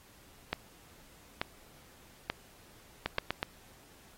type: two click trains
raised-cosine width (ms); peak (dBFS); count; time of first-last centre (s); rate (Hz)
0.3; -14 / -14; 4 / 4; 3.06-3.429 / 0.53-3.185; 8.13 / 1.13
effects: pink hiss -59 dBFS RMS until 4.17 s + AAC 48 kbps